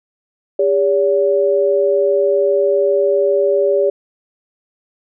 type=tone pair together; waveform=sine; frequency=402.5 / 570 Hz; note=G4 / C#5; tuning=+46 / +48 cents; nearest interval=tritone; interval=602 cents; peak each=-14 dBFS; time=0.59-3.9 s; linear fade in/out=5 ms; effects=none